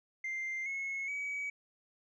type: tone with pitch steps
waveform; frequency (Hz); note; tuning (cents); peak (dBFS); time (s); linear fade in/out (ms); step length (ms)
sine; 2093 / 2181 / 2272; C7 / C#7 / C#7; 0 / -29 / +42; -33; 0.24-1.5; 5; 420
effects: tanh soft clip ceiling -33 dBFS